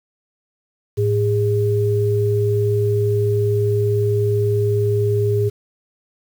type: tone pair together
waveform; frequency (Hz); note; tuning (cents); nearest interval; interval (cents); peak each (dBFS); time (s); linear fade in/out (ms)
sine; 108.36 / 409.1; A2 / G#4; -26 / -26; octave + major seventh; 2300; -17 / -18; 0.97-5.5; 20
effects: 7-bit